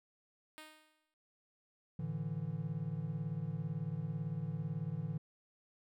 5% pulse tone with exponential decay, 309.8 Hz, D#4, 7 cents flat, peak -36 dBFS, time 0.58-1.14 s, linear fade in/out 0 ms, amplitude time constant 120 ms
triangle chord, A suspended fourth, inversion none, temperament equal, 110 / 146.83 / 164.81 Hz, A2 / D3 / E3, 0 / 0 / 0 cents, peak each -42 / -38 / -38 dBFS, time 1.99-5.18 s, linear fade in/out 5 ms
effects none

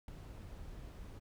brown noise with ADSR envelope, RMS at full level -41 dBFS, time 0.08-1.2 s, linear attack 3 ms, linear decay 5 ms, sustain -8 dB, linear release 25 ms, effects none

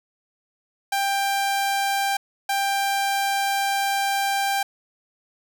sawtooth tone bursts at uneven times, 791 Hz, G5, 15 cents sharp, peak -17 dBFS, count 2, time 0.92-2.17 / 2.49-4.63 s, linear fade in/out 5 ms, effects none

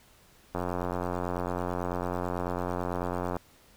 click train, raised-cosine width 1 ms, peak -17 dBFS, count 252, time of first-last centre 0.55-3.367 s, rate 89.1 Hz, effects pink hiss -59 dBFS RMS until 3.76 s

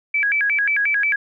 sine tone with vibrato, 1956 Hz, B6, 17 cents flat, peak -16 dBFS, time 0.14-1.16 s, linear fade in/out 5 ms, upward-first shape square, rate 5.6 Hz, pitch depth 290 cents each way, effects none

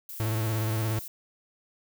violet noise, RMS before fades -40 dBFS, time 0.09-1.08 s, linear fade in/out 2 ms
45% pulse tone with vibrato, 110 Hz, A2, in tune, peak -26 dBFS, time 0.2-0.99 s, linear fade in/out 0 ms, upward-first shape square, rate 17 Hz, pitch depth 42 cents each way
effects none

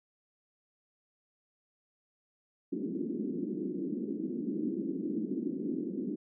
white band-pass noise, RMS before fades -35 dBFS, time 2.72-6.16 s, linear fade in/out 10 ms, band 190 to 360 Hz, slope 48 dB/octave, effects none

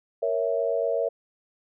sine chord, A# diminished, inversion none, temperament equal, 466.2 / 554.4 / 659.3 Hz, A#4 / C#5 / E5, 0 / 0 / 0 cents, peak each -27 dBFS, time 0.22-1.09 s, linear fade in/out 10 ms, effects none

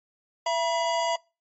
square tone pair together, 671 / 963.4 Hz, E5 / B5, +31 / -43 cents, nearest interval tritone, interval 626 cents, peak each -27 dBFS, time 0.46-1.16 s, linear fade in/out 5 ms, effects noise-tail reverb RT60 0.3 s tail -24 dB re dry + MP3 32 kbps

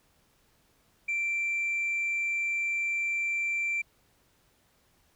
sine tone, 2350 Hz, D7, 1 cent sharp, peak -25 dBFS, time 1.08-3.82 s, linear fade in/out 10 ms, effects tanh soft clip ceiling -25 dBFS + pink hiss -67 dBFS RMS until 5.15 s

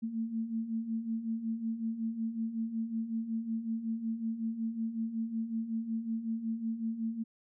sine beating tone pair, 221.8 / 227.2 Hz, A3 / A#3, +14 / -44 cents, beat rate 5.4 Hz, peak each -39 / -33 dBFS, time 0.02-7.24 s, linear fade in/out 20 ms, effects none

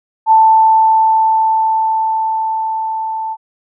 sine tone with level ramp, 884 Hz, A5, 8 cents sharp, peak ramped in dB -4 to -18 dBFS, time 0.26-3.37 s, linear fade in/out 50 ms, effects none

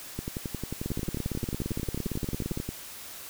two click trains, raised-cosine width 3 ms, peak -18 / -19 dBFS, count 31 / 29, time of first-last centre 0.86-2.574 / 0.19-2.69 s, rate 17.5 / 11.2 Hz, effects white hiss -43 dBFS RMS until 3.29 s

